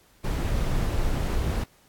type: noise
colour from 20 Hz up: brown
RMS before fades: -25 dBFS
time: 0.24-1.64 s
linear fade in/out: 5 ms
effects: pink hiss -59 dBFS RMS until 1.88 s + AAC 64 kbps